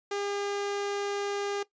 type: tone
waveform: sawtooth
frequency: 404 Hz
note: G#4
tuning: 48 cents flat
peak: -26 dBFS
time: 0.11-1.63 s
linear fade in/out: 5 ms
effects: noise-tail reverb RT60 0.1 s tail -17 dB re dry + resampled to 16000 Hz